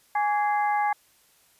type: harmonic tone with a mistuned harmonic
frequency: 415.3 Hz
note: G#4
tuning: in tune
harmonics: 2 / 3 / 4 / 5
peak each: -22 / -33 / -33 / -34 dBFS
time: 0.15-0.93 s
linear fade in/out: 5 ms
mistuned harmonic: 3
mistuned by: -140 cents
effects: white hiss -61 dBFS RMS until 1.59 s + resampled to 32000 Hz